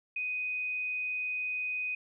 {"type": "tone", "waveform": "sine", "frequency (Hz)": 2497, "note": "D#7", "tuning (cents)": 6, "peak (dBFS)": -31, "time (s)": [0.16, 1.95], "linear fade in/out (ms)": 5, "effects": []}